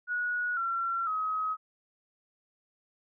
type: tone with pitch steps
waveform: sine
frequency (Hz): 1459 / 1361.3 / 1270.1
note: F#6 / F6 / D#6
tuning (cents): -25 / -45 / +35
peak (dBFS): -28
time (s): 0.07-1.57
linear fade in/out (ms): 50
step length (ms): 500
effects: none